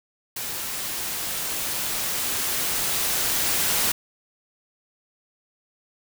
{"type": "noise with level ramp", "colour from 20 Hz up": "white", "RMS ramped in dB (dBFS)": [-31, -22], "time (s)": [0.36, 3.92], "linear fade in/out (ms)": 5, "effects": []}